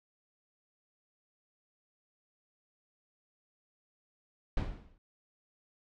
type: noise with exponential decay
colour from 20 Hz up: brown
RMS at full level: -28 dBFS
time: 4.57-4.98 s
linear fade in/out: 2 ms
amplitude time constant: 88 ms
effects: low-pass 4000 Hz 12 dB/octave